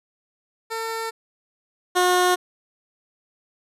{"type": "tone pair in turn", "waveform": "15% pulse", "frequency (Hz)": [450.9, 361], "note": ["A4", "F#4"], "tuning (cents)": [42, -43], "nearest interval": "major third", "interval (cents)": 385, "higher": "first", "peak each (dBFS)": [-20, -10], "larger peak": "second", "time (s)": [[0.7, 1.11], [1.95, 2.36]], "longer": "neither", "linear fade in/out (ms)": 20, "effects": ["resampled to 32000 Hz"]}